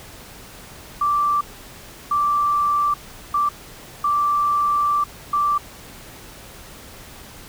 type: tone bursts at uneven times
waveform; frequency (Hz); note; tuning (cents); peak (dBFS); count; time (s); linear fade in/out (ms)
sine; 1170; D6; -7; -16; 5; 1.01-1.41 / 2.11-2.94 / 3.34-3.49 / 4.04-5.04 / 5.33-5.58; 5
effects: pink hiss -41 dBFS RMS until 7.48 s